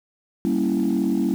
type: chord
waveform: sine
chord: G diminished seventh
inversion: none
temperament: equal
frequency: 196 / 233.1 / 277.2 / 329.6 Hz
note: G3 / Bb3 / Db4 / Fb4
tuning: 0 / 0 / 0 / 0 cents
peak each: -23 dBFS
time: 0.45-1.34 s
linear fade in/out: 0 ms
effects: tanh soft clip ceiling -13 dBFS + 7-bit